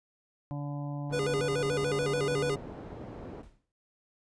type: harmonic tone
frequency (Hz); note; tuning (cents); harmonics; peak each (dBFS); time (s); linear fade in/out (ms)
144.1; D3; -33; 1 / 2 / 4 / 5 / 6 / 7; -34 / -40 / -46 / -48 / -50 / -51; 0.51-2.56; 0
type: low-pass noise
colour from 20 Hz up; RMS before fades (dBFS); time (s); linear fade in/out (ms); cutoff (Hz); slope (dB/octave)
white; -43; 1.09-3.43; 20; 460; 12
type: tone with vibrato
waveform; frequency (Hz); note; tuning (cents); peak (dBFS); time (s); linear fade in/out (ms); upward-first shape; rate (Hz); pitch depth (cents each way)
square; 447.8; A4; +30; -29; 1.12-2.56; 20; square; 6.9; 160
type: noise with exponential decay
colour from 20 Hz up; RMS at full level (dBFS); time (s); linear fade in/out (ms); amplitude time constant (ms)
brown; -48; 3.43-3.72; 1; 62
effects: resampled to 22050 Hz